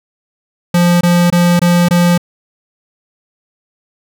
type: tone bursts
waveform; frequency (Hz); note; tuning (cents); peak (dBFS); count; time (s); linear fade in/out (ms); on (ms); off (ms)
square; 174.61; F3; 0; -8; 5; 0.74-2.178; 5; 270; 22
effects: none